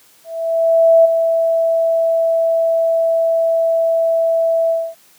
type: tone with ADSR envelope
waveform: sine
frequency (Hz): 659.3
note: E5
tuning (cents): 0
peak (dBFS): -5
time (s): 0.24-4.95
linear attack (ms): 810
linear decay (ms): 11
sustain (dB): -7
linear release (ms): 250
effects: white hiss -50 dBFS RMS until 5.18 s + high-pass 100 Hz 12 dB/octave